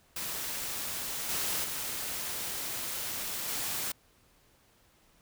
white noise with level steps, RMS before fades -36 / -32 / -36 / -34 dBFS, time 0.16-3.92 s, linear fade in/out 5 ms, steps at 1.29 / 1.64 / 3.48 s, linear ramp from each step 2 ms, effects pink hiss -65 dBFS RMS until 5.21 s

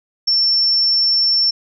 sine tone, 5410 Hz, E8, 44 cents sharp, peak -12 dBFS, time 0.27-1.51 s, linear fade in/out 10 ms, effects none

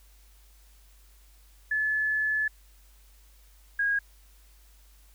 sine tone pair in turn, 1725 / 1638.1 Hz, A6 / G#6, -35 / -24 cents, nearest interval minor second, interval 89 cents, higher first, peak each -24 / -23 dBFS, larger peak second, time 1.71-2.48 / 3.79-3.99 s, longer first, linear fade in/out 5 ms, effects added 50 Hz sine -54 dBFS peak until 5.14 s + white hiss -62 dBFS RMS until 5.14 s

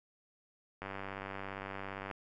click train, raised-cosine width 0.5 ms, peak -26 dBFS, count 127, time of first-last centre 0.82-2.112 s, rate 97.5 Hz, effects none

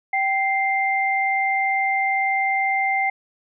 sine tone pair together, 777.2 / 2093 Hz, G5 / C7, -15 / 0 cents, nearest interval octave + perfect fourth, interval 1715 cents, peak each -21 dBFS, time 0.13-3.1 s, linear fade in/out 5 ms, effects none

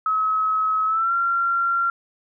sine tone with pitch glide, 1283 to 1375.1 Hz, E6 to F6, -47 to -27 cents, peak -18 dBFS, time 0.06-1.9 s, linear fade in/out 2 ms, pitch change +120 cents, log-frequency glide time 0.86-1.13 s, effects none

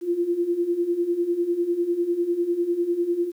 sine beating tone pair, 340 / 350 Hz, F4 / F4, -46 / +4 cents, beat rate 10 Hz, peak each -27 / -22 dBFS, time 0.01-3.32 s, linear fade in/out 50 ms, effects 9-bit

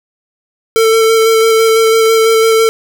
square tone with vibrato, 447.6 Hz, A4, 30 cents sharp, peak -7 dBFS, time 0.76-2.69 s, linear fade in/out 0 ms, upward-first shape square, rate 6 Hz, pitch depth 12 cents each way, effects none

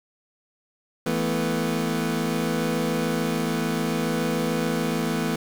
25% pulse chord, E suspended fourth, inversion none, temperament equal, 164.81 / 220 / 246.9 Hz, E3 / A3 / B3, 0 / 0 / 0 cents, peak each -24 dBFS, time 1.06-5.36 s, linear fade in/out 5 ms, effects 7-bit

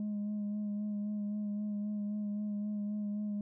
sine tone with vibrato, 207.7 Hz, G#3, in tune, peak -31 dBFS, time 0-3.41 s, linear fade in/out 2 ms, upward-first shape sine, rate 3.8 Hz, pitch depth 21 cents each way, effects tanh soft clip ceiling -32 dBFS

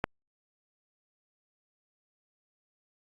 click, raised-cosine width 0.5 ms, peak -11 dBFS, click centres 0.041 s, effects Opus 48 kbps

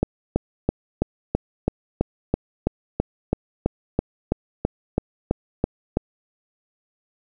click train, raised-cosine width 2 ms, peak -5 dBFS, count 19, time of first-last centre 0.03-5.971 s, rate 3.03 Hz, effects none

